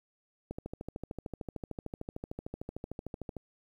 click train, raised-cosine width 2 ms, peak -25 dBFS, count 39, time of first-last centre 0.51-3.367 s, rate 13.3 Hz, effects 10-bit

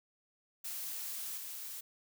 blue noise with level steps, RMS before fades -41 / -44 dBFS, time 0.64-1.81 s, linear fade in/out 10 ms, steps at 1.37 s, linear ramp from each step 10 ms, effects none

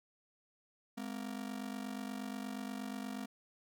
45% pulse ring-modulated tone, 233.1 Hz, A#3, in tune, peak -37 dBFS, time 0.97-3.26 s, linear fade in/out 10 ms, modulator 24.2 Hz, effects none

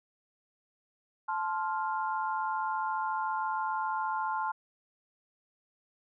sine chord, F major, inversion first, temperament just, 873.1 / 1047.7 / 1396.9 Hz, A5 / C6 / F6, -14 / +2 / 0 cents, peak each -32 / -34 / -37 dBFS, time 1.28-4.52 s, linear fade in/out 10 ms, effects none

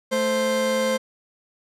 40% pulse tone pair together, 220 / 523.3 Hz, A3 / C5, 0 / 0 cents, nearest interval octave + minor third, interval 1500 cents, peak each -26 / -20 dBFS, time 0.11-0.98 s, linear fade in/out 20 ms, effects low-pass 12000 Hz 12 dB/octave

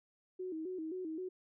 sine tone with vibrato, 342.5 Hz, F4, 34 cents flat, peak -38 dBFS, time 0.39-1.29 s, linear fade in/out 10 ms, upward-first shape square, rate 3.8 Hz, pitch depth 130 cents each way, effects none

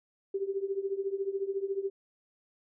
sine tone with tremolo, 392 Hz, G4, in tune, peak -26 dBFS, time 0.34-1.9 s, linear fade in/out 5 ms, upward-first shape triangle, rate 14 Hz, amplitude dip 90%, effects none

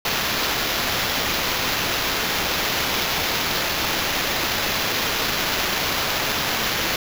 white noise with sample-and-hold, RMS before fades -23 dBFS, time 0.05-6.96 s, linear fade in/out 2 ms, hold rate 8820 Hz, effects none

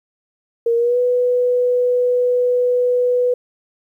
sine tone with pitch glide, 466.2 to 493.9 Hz, A#4 to B4, 0 to 0 cents, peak -13 dBFS, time 0.66-3.34 s, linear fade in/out 5 ms, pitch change +100 cents, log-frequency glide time 0.76-0.98 s, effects 9-bit

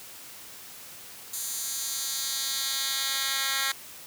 10% pulse tone with high-pass filter sweep, 270.7 Hz, C#4, 41 cents flat, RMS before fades -30 dBFS, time 1.33-3.72 s, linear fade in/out 5 ms, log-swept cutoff 7800 to 2200 Hz, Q 1.2, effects white hiss -45 dBFS RMS until 4.06 s + high-pass 60 Hz 12 dB/octave

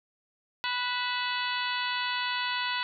harmonic tone with a mistuned harmonic, 493 Hz, B4, 3 cents flat, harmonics 2 / 3 / 4 / 5 / 6 / 7 / 8 / 9, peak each -33 / -35 / -36 / -37 / -38 / -38 / -39 / -40 dBFS, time 0.64-2.83 s, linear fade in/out 0 ms, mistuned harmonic 5, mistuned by +81 cents, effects none

